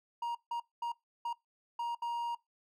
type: tone bursts at uneven times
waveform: triangle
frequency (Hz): 943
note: A#5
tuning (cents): +20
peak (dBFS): -31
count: 6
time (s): 0.22-0.35 / 0.51-0.6 / 0.82-0.92 / 1.25-1.33 / 1.79-1.95 / 2.02-2.35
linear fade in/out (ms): 5
effects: noise-tail reverb RT60 0.2 s tail -23 dB re dry